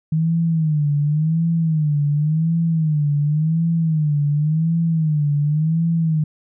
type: tone with vibrato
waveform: sine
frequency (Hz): 155.56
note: D#3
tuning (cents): 0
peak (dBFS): -15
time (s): 0.12-6.24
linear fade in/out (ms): 5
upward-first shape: sine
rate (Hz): 0.91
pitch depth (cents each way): 120
effects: none

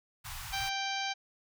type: band-stop noise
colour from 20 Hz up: pink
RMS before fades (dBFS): -42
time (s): 0.24-0.7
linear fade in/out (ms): 20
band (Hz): 140 to 790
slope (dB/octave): 48
type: harmonic tone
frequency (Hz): 784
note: G5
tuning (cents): 0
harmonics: 1 / 2 / 3 / 4 / 5 / 6 / 7 / 8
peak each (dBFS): -36 / -40 / -39 / -40 / -42 / -43 / -47 / -46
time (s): 0.52-1.14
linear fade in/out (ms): 20
effects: none

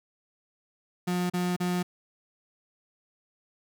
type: tone bursts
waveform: 35% pulse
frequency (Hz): 178.7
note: F3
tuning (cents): +40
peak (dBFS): -24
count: 3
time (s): 1.07-1.83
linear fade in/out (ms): 10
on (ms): 230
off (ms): 35
effects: none

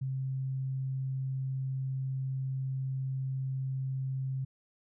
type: tone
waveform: sine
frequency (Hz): 132.7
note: C3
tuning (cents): +25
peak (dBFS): -31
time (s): 0.01-4.45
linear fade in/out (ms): 10
effects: none

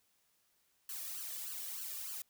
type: noise with flanger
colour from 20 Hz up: blue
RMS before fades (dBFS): -43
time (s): 0.89-2.22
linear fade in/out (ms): 2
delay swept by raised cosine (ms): 0.66 to 1.76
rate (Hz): 3.3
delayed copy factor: +0.95
effects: white hiss -75 dBFS RMS until 2.29 s

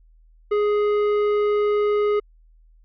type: tone with tanh clipping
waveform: sine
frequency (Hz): 416.2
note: G#4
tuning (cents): +4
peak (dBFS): -19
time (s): 0.51-2.2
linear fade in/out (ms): 10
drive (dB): 11
effects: added 40 Hz sine -50 dBFS peak until 2.84 s

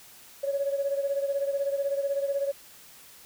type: beating tone pair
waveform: sine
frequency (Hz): 554.4 / 570.4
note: C#5 / C#5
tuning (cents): 0 / +49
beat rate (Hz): 16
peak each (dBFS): -26 / -31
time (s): 0.43-2.52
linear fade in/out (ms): 10
effects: tanh soft clip ceiling -18 dBFS + white hiss -51 dBFS RMS until 3.25 s

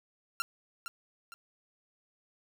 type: tone with echo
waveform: sawtooth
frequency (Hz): 1372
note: F6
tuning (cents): -31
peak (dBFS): -26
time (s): 0.4-0.42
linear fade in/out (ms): 0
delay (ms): 460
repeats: 2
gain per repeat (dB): -8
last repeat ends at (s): 1.34
effects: none

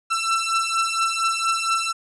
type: beating tone pair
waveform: sawtooth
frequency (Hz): 1336 / 1340.3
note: E6 / E6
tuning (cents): +23 / +28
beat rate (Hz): 4.3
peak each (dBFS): -19 / -20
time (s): 0.1-1.93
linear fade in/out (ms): 20
effects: resampled to 24000 Hz

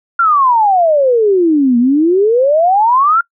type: exponential two-way sweep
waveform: sine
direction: down then up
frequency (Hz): 1407 to 233.1 to 1407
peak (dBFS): -7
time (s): 0.19-3.21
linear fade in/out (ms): 5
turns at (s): 1.78
effects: noise-tail reverb RT60 0.1 s tail -25 dB re dry

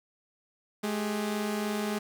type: tone pair together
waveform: sawtooth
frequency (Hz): 211.8 / 400.3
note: G#3 / G4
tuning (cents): +34 / +36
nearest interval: major seventh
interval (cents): 1102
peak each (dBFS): -26 / -32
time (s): 0.83-1.99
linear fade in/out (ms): 10
effects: 9-bit

